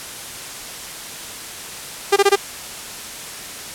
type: tone bursts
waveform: sawtooth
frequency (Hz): 399.6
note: G4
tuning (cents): +33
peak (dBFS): -6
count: 4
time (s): 2.12-2.359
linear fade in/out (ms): 10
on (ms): 44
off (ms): 21
effects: white hiss -32 dBFS RMS until 3.74 s + low-pass 11000 Hz 12 dB/octave